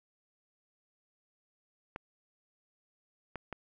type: clicks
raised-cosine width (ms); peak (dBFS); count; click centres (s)
0.5; -24; 3; 1.961 / 3.357 / 3.527
effects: none